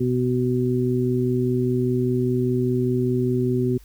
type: harmonic tone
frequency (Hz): 125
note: B2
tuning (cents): +21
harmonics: 1 / 2 / 3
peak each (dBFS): -23 / -23 / -23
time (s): 0-3.78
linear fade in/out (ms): 10
effects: added 50 Hz sine -45 dBFS peak until 3.84 s + white hiss -56 dBFS RMS until 3.84 s